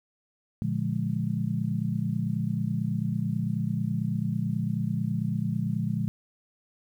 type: chord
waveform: sine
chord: Bb dominant seventh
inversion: none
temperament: just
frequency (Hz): 116.54 / 145.68 / 174.81 / 209.8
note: Bb2 / D3 / F3 / Ab3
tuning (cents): 0 / -14 / +2 / +18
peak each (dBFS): -31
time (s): 0.62-6.08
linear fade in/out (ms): 0
effects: 10-bit